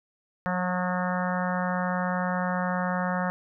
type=harmonic tone with a mistuned harmonic; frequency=181 Hz; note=F#3; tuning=38 cents flat; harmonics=1 / 3 / 4 / 5 / 6 / 7 / 8 / 9 / 10; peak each=-28 / -33 / -34 / -35 / -36 / -36 / -37 / -38 / -38 dBFS; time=0.46-3.3 s; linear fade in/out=0 ms; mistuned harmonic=6; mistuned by=+22 cents; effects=none